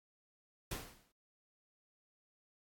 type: noise with exponential decay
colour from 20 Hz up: pink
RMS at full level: -39 dBFS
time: 0.71-1.12 s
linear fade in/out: 5 ms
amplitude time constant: 89 ms
effects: AAC 64 kbps